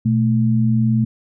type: tone pair together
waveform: sine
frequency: 120.86 / 220 Hz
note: B2 / A3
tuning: -37 / 0 cents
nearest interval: minor seventh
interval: 1037 cents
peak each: -16 dBFS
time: 0.05-1.05 s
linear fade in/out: 10 ms
effects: none